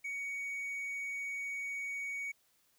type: tone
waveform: triangle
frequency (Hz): 2242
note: C#7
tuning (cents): +19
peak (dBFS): -35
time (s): 0.04-2.32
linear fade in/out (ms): 10
effects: white hiss -72 dBFS RMS until 2.78 s